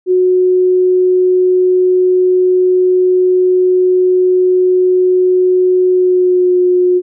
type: tone with pitch glide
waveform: sine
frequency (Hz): 366.6 to 361.1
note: F#4 to F#4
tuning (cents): -16 to -42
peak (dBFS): -7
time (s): 0.06-7.02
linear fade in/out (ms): 50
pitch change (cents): -26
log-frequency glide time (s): 5.91-6.57
effects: none